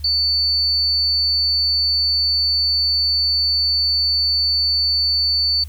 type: tone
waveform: sine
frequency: 4500 Hz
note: C#8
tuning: 25 cents sharp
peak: -15 dBFS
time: 0.04-5.64 s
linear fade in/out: 5 ms
effects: added 75 Hz sine -30 dBFS peak until 5.68 s + white hiss -50 dBFS RMS until 5.68 s